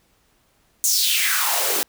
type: noise with high-pass filter sweep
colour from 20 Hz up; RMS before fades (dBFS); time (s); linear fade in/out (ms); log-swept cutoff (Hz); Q
white; -20; 0.84-1.83; 0; 7300 to 300; 3.8
effects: pink hiss -62 dBFS RMS until 1.88 s